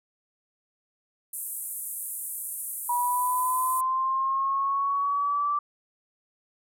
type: band-pass noise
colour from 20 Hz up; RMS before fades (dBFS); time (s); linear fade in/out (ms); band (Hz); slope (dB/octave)
pink; -35; 1.33-3.81; 5; 8800 to 14000; 48
type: linear sweep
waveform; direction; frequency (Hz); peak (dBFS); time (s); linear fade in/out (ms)
sine; up; 967 to 1169; -23; 2.89-5.59; 5
effects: none